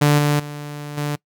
sawtooth tone with level steps, 146.83 Hz, D3, in tune, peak -8 / -11 / -25 / -17 dBFS, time 0.01-1.16 s, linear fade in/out 10 ms, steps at 0.18 / 0.39 / 0.97 s, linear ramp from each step 10 ms, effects noise-tail reverb RT60 0.1 s tail -23 dB re dry

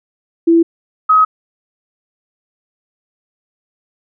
sine tone pair in turn, 333.4 / 1269 Hz, E4 / D#6, +20 / +34 cents, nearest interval octave + major seventh, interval 2314 cents, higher second, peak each -6 dBFS, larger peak neither, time 0.47-0.63 / 1.09-1.25 s, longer neither, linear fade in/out 10 ms, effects none

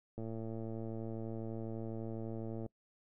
click train, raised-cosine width 2 ms, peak -30 dBFS, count 279, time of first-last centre 0.18-2.662 s, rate 112 Hz, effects noise-tail reverb RT60 0.1 s tail -24 dB re dry

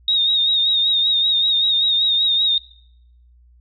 sine tone with vibrato, 3729 Hz, A#7, in tune, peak -14 dBFS, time 0.08-2.58 s, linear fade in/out 2 ms, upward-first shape sine, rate 5.2 Hz, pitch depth 49 cents each way, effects noise-tail reverb RT60 0.8 s tail -24 dB re dry + added 60 Hz sine -48 dBFS peak until 3.6 s

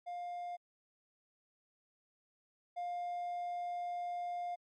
triangle tone pair in turn, 705 / 705 Hz, F5 / F5, +16 / +16 cents, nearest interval unison, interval 0 cents, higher neither, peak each -37 / -34 dBFS, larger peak second, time 0.06-0.57 / 2.76-4.56 s, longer second, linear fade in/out 20 ms, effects tanh soft clip ceiling -30 dBFS + MP3 48 kbps

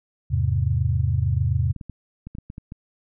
sine chord, E augmented, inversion none, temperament equal, 82.41 / 103.83 / 130.81 Hz, E2 / G#2 / B#2, 0 / 0 / 0 cents, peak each -23 dBFS, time 0.3-1.73 s, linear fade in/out 20 ms
clicks, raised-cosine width 5 ms, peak -23 dBFS, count 9, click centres 1.763 / 1.812 / 1.897 / 2.27 / 2.351 / 2.385 / 2.501 / 2.581 / 2.721 s
effects none

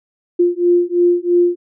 sine beating tone pair, 349.2 / 352.2 Hz, F4 / F4, 0 / +15 cents, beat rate 3 Hz, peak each -14 / -14 dBFS, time 0.39-1.56 s, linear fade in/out 10 ms, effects none

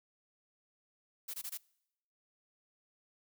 blue noise bursts, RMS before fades -41 dBFS, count 4, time 1.28-1.576 s, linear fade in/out 10 ms, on 59 ms, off 20 ms, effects noise-tail reverb RT60 0.8 s tail -24 dB re dry

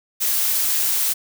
blue noise, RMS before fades -20 dBFS, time 0.2-1.14 s, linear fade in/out 20 ms, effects none

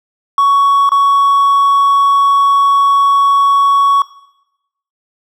triangle tone with dropouts, 1117 Hz, C#6, 13 cents sharp, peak -4 dBFS, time 0.38-4.02 s, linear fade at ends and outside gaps 2 ms, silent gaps 0.892-0.918 s, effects noise-tail reverb RT60 0.9 s tail -20 dB re dry + tanh soft clip ceiling -1 dBFS

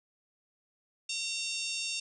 harmonic tone, 913 Hz, A#5, 36 cents flat, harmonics 3 / 4 / 5 / 6 / 7 / 8 / 9 / 10, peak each -37 / -40 / -42 / -39 / -43 / -44 / -47 / -48 dBFS, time 1.09-2 s, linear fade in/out 5 ms, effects none

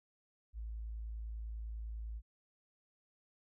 sine tone, 55 Hz, A1, in tune, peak -40 dBFS, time 0.53-2.22 s, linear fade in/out 50 ms, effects none

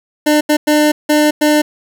25% pulse tone bursts at uneven times, 300.4 Hz, D4, 39 cents sharp, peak -5 dBFS, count 5, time 0.26-0.41 / 0.49-0.57 / 0.67-0.92 / 1.09-1.31 / 1.41-1.62 s, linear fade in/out 10 ms, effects none

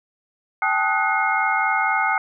sine tone cluster, 782 / 866 / 1257 / 1478 / 2147 Hz, G5 / A5 / D#6 / F#6 / C7, -4 / -28 / +17 / -2 / +44 cents, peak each -24 dBFS, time 0.62-2.18 s, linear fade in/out 2 ms, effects none

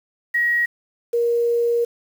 sine tone pair in turn, 1900 / 471.6 Hz, A#6 / A#4, +33 / +20 cents, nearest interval 2 octaves, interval 2413 cents, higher first, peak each -16 dBFS, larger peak neither, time 0.34-0.66 / 1.13-1.85 s, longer second, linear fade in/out 10 ms, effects 7-bit

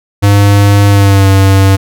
square tone with pitch glide, 101.1 to 96.98 Hz, G#2 to G2, -46 to -18 cents, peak -4 dBFS, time 0.22-1.77 s, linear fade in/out 20 ms, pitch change -72 cents, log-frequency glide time 0.88-1.28 s, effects none

